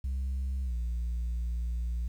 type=tone with pitch glide; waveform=sine; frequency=65.8 to 58.96 Hz; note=C2 to A#1; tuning=+10 to +20 cents; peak=-27 dBFS; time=0.04-2.08 s; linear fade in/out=5 ms; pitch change=-190 cents; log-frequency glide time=0.63-0.74 s; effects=tanh soft clip ceiling -28 dBFS + 10-bit